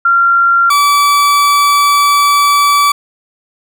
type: tone pair in turn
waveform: sine / 40% pulse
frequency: 1379 / 1152 Hz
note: F6 / D6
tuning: -22 / -34 cents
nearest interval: minor third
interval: 312 cents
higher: first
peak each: -6 dBFS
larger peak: neither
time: 0.05-0.7 / 0.7-2.92 s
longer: second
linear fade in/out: 5 ms
effects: none